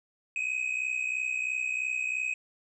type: tone pair together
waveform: triangle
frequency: 2489 / 2552 Hz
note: D#7 / D#7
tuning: 0 / +43 cents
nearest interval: unison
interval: 43 cents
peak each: -31 / -29 dBFS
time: 0.36-2.34 s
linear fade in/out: 2 ms
effects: resampled to 22050 Hz